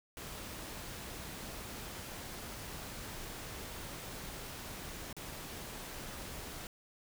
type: noise with dropouts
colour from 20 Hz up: pink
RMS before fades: -45 dBFS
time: 0.17-6.67 s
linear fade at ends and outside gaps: 1 ms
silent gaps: 5.128-5.166 s
effects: none